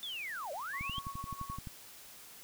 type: linear two-way sweep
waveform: sine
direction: down then up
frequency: 3580 to 527 to 3271 Hz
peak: -38 dBFS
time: 0.03-0.99 s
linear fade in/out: 0 ms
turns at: 0.52 s
type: tone with tremolo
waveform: sine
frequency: 1108.7 Hz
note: C#6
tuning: in tune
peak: -38 dBFS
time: 0.73-1.59 s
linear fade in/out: 10 ms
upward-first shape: sine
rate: 9.1 Hz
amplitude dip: 75%
type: click train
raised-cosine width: 5 ms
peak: -30 dBFS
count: 11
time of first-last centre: 0.81-1.672 s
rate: 11.6 Hz
effects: white hiss -53 dBFS RMS until 2.43 s